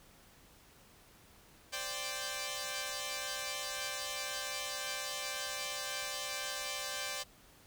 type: chord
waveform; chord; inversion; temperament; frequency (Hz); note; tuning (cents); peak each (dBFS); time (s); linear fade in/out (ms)
5% pulse; C suspended second; none; equal; 523.3 / 587.3 / 784; C5 / D5 / G5; 0 / 0 / 0; -31 / -29 / -31; 1.72-7.24; 20
effects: pink hiss -61 dBFS RMS until 7.66 s